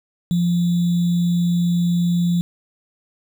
sine tone with sample-and-hold, 173.8 Hz, F3, 8 cents flat, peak -15 dBFS, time 0.31-2.41 s, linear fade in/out 0 ms, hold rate 3675 Hz, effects none

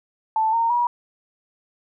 sine tone with pitch steps, 880 / 920 / 961.9 Hz, A5 / A#5 / B5, 0 / -23 / -46 cents, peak -17 dBFS, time 0.36-0.87 s, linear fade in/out 2 ms, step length 170 ms, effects none

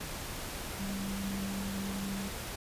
sine tone in noise, 196 Hz, G3, in tune, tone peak -35 dBFS, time 0.79-2.29 s, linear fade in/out 10 ms, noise pink, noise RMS -40 dBFS, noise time 0-2.56 s, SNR +2 dB, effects resampled to 32000 Hz

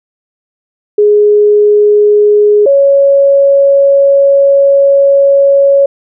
sine tone pair in turn, 416.6 / 556.1 Hz, G#4 / C#5, +5 / +5 cents, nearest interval perfect fourth, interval 500 cents, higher second, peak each -3 dBFS, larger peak neither, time 0.98-2.66 / 2.66-5.86 s, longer second, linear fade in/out 5 ms, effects none

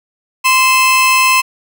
40% pulse tone pair together, 1039 / 2618 Hz, C6 / E7, -12 / -13 cents, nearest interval octave + major third, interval 1599 cents, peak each -10 dBFS, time 0.44-1.42 s, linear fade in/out 20 ms, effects none

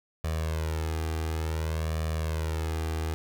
sawtooth tone with flanger, 79.6 Hz, D#2, 40 cents sharp, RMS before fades -30 dBFS, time 0.24-3.14 s, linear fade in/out 0 ms, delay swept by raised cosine 1.7 to 2.52 ms, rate 0.56 Hz, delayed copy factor +0.75, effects none

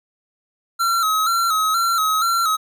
square tone with vibrato, 1318.5 Hz, E6, in tune, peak -17 dBFS, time 0.79-2.57 s, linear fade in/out 20 ms, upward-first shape square, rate 2.1 Hz, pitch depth 58 cents each way, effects none

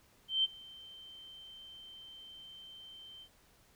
sine tone with ADSR envelope, 3113 Hz, G7, 13 cents flat, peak -25 dBFS, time 0.28-3.29 s, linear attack 160 ms, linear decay 25 ms, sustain -24 dB, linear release 72 ms, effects pink hiss -66 dBFS RMS until 3.75 s

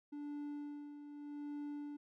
triangle tone with tremolo, 291.7 Hz, D4, 12 cents flat, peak -39 dBFS, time 0.12-1.97 s, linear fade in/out 10 ms, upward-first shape sine, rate 0.83 Hz, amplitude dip 60%, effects none

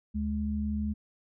sine tone pair together, 74.53 / 210.8 Hz, D2 / G#3, +26 / +26 cents, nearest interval octave + tritone, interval 1800 cents, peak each -32 / -30 dBFS, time 0.14-0.94 s, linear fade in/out 20 ms, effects none

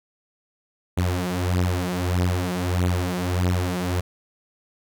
sawtooth beating tone pair, 89.1 / 90.7 Hz, F2 / F#2, +35 / -34 cents, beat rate 1.6 Hz, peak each -20 dBFS, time 0.97-4.01 s, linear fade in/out 10 ms, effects none

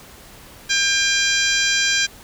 harmonic tone with a mistuned harmonic, 800 Hz, G5, 35 cents sharp, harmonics 2 / 3 / 4 / 5 / 6 / 7 / 8 / 9, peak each -21 / -23 / -24 / -25 / -26 / -26 / -27 / -28 dBFS, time 0.69-2.07 s, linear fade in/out 20 ms, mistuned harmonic 8, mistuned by -60 cents, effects pink hiss -43 dBFS RMS until 2.23 s

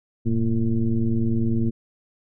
sine tone with frequency modulation, 120 Hz, B2, 49 cents flat, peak -18 dBFS, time 0.25-1.71 s, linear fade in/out 20 ms, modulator 110 Hz, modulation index 1.6, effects none

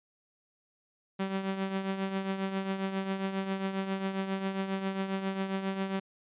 sawtooth tone with tremolo, 192.8 Hz, G3, 28 cents flat, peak -24 dBFS, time 1.19-6 s, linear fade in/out 10 ms, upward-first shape triangle, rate 7.4 Hz, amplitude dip 65%, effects resampled to 8000 Hz

